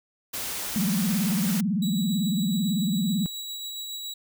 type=noise; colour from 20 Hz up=white; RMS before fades=-32 dBFS; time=0.33-1.61 s; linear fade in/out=10 ms
type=tone with vibrato; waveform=sine; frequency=196.2 Hz; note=G3; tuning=2 cents sharp; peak=-22 dBFS; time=0.76-3.26 s; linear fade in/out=0 ms; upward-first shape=sine; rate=18 Hz; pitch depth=250 cents each way
type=tone with tremolo; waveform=sawtooth; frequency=3894 Hz; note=B7; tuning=25 cents flat; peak=-29 dBFS; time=1.82-4.14 s; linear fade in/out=5 ms; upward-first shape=sine; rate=7.2 Hz; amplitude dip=25%
effects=none